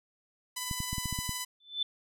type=tone with tremolo; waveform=5% pulse; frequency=999 Hz; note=B5; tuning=20 cents sharp; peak=-21 dBFS; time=0.56-1.45 s; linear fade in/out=10 ms; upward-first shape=sine; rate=19 Hz; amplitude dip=25%
type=clicks; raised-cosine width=5 ms; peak=-23 dBFS; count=8; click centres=0.712 / 0.804 / 0.93 / 0.982 / 1.057 / 1.127 / 1.189 / 1.293 s
type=tone with exponential growth; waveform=sine; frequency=3520 Hz; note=A7; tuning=in tune; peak=-25 dBFS; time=1.6-1.83 s; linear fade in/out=5 ms; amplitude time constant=48 ms
effects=none